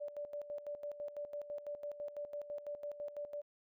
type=tone with tremolo; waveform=sine; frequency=584 Hz; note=D5; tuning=10 cents flat; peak=-39 dBFS; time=0-3.42 s; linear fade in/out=20 ms; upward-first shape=square; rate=6 Hz; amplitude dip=70%; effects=none